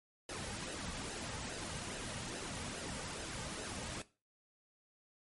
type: noise with flanger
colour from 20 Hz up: pink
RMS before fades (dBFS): -43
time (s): 0.29-4.02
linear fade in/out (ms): 2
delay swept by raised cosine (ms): 0.87 to 2.97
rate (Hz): 2.4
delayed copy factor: -0.55
effects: noise-tail reverb RT60 0.3 s tail -17 dB re dry + MP3 48 kbps